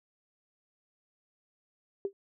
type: tone with exponential decay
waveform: sine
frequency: 395.3 Hz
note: G4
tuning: 15 cents sharp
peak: -25 dBFS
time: 2.05-2.13 s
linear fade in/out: 1 ms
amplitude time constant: 16 ms
effects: none